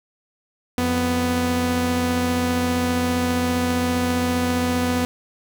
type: tone pair together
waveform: sawtooth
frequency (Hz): 87.68 / 248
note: F2 / B3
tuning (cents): +7 / +7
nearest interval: octave + tritone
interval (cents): 1800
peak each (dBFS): -22 / -16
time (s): 0.78-5.05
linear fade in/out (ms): 0
effects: none